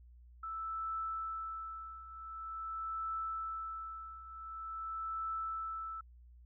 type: tone with tremolo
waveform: sine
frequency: 1318.5 Hz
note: E6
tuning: in tune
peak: -35 dBFS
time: 0.43-6.01 s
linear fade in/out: 5 ms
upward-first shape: triangle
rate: 0.46 Hz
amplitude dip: 80%
effects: added 60 Hz sine -55 dBFS peak until 6.45 s